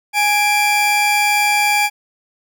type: tone pair together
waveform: 40% pulse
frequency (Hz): 830.6 / 2354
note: G#5 / D7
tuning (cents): 0 / +3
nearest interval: octave + tritone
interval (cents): 1803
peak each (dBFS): -15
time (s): 0.13-1.9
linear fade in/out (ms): 50
effects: none